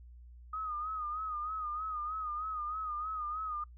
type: tone with vibrato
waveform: sine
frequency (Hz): 1244.5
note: D#6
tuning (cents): 0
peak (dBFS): -35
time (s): 0.53-3.64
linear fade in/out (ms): 5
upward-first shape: sine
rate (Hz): 3.2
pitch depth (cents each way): 65
effects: noise-tail reverb RT60 0.1 s tail -19 dB re dry + added 60 Hz sine -50 dBFS peak until 3.77 s